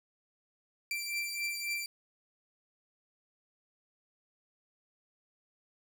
sawtooth beating tone pair, 2349 / 2352.7 Hz, D7 / D7, 0 / +2 cents, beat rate 3.7 Hz, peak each -32 / -36 dBFS, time 0.91-1.86 s, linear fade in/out 2 ms, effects none

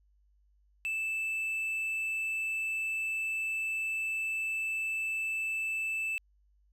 triangle tone, 2637 Hz, E7, in tune, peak -29 dBFS, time 0.85-6.18 s, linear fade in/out 0 ms, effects added 50 Hz sine -64 dBFS peak until 6.72 s

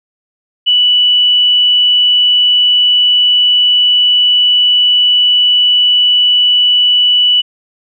sine tone, 2960 Hz, F#7, in tune, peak -6 dBFS, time 0.66-7.42 s, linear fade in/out 20 ms, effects none

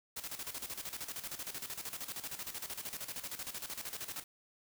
white noise with tremolo, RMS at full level -41 dBFS, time 0.16-4.24 s, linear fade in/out 10 ms, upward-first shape square, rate 13 Hz, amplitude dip 70%, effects none

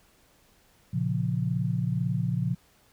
sine chord, Bb minor, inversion none, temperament equal, 116.54 / 138.59 / 174.61 Hz, Bb2 / Db3 / F3, 0 / 0 / 0 cents, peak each -29 dBFS, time 0.93-2.55 s, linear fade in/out 10 ms, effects pink hiss -62 dBFS RMS until 2.92 s

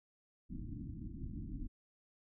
pink low-pass noise, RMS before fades -44 dBFS, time 0.49-1.68 s, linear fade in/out 20 ms, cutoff 320 Hz, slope 96 dB/octave, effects none

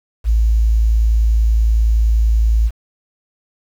sine tone, 55.3 Hz, A1, 9 cents sharp, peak -10 dBFS, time 0.24-2.71 s, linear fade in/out 50 ms, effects 7-bit

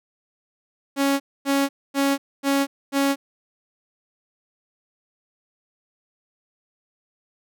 sawtooth tone bursts, 277.2 Hz, C#4, in tune, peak -14 dBFS, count 5, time 0.96-3.16 s, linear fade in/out 50 ms, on 240 ms, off 250 ms, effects none

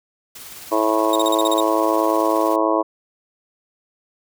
white noise with tremolo, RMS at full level -36 dBFS, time 0.35-2.56 s, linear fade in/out 5 ms, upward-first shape triangle, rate 19 Hz, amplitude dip 40%
harmonic tone, 109.2 Hz, A2, 13 cents flat, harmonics 3 / 4 / 5 / 6 / 7 / 8 / 9 / 10, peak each -21 / -25 / -23 / -22 / -32 / -29 / -23 / -24 dBFS, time 0.71-2.83 s, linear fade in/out 20 ms
sawtooth tone bursts, 3729 Hz, A#7, in tune, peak -19 dBFS, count 8, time 1.13-1.604 s, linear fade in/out 2 ms, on 26 ms, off 38 ms
effects none

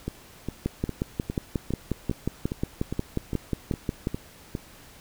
two click trains, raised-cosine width 3 ms, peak -16 / -12 dBFS, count 12 / 20, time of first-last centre 0.08-4.552 / 0.66-4.071 s, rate 2.46 / 5.57 Hz, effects pink hiss -50 dBFS RMS until 5 s

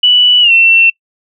sine tone with pitch glide, 2960 to 2699 Hz, F#7 to E7, 0 to +40 cents, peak -4 dBFS, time 0.03-0.9 s, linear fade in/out 5 ms, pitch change -160 cents, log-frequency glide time 0.41-0.52 s, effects noise-tail reverb RT60 0.1 s tail -25 dB re dry

